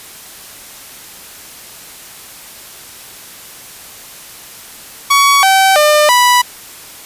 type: tone with pitch steps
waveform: sawtooth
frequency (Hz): 1124 / 770 / 601 / 984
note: C#6 / G5 / D5 / B5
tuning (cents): +24 / -31 / +40 / -7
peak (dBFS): -3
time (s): 5.1-6.42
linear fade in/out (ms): 10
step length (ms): 330
effects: white hiss -34 dBFS RMS until 7.05 s + resampled to 32000 Hz